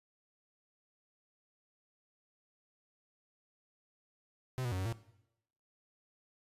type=tone with pitch steps; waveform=45% pulse; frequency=128.7 / 121.5 / 92.3 / 94.3 / 114.8 Hz; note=C3 / B2 / F#2 / F#2 / A#2; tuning=-28 / -28 / -4 / +33 / -26 cents; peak=-34 dBFS; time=4.58-4.925 s; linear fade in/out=0 ms; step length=69 ms; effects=noise-tail reverb RT60 0.8 s tail -17 dB re dry + resampled to 32000 Hz